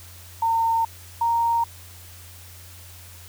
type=tone pair in turn; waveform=sine; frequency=911 / 929.1 Hz; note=A#5 / A#5; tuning=-40 / -6 cents; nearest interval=unison; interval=34 cents; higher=second; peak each=-18 / -18 dBFS; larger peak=neither; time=0.42-0.85 / 1.21-1.64 s; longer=neither; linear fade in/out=5 ms; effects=added 88 Hz sine -44 dBFS peak until 3.28 s + white hiss -46 dBFS RMS until 3.28 s